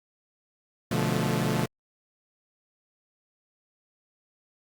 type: chord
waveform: sawtooth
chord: B half-diminished seventh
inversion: none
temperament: equal with one note detuned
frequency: 123.47 / 146.83 / 174.61 / 217.3 Hz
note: B2 / D3 / F3 / A3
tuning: 0 / 0 / 0 / -21 cents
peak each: -26 dBFS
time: 0.91-1.66 s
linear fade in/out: 5 ms
effects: Opus 48 kbps